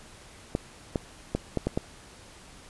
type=clicks; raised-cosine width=2 ms; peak=-12 dBFS; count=6; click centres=0.551 / 0.958 / 1.35 / 1.573 / 1.67 / 1.775 s; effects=pink hiss -50 dBFS RMS until 2.69 s + resampled to 24000 Hz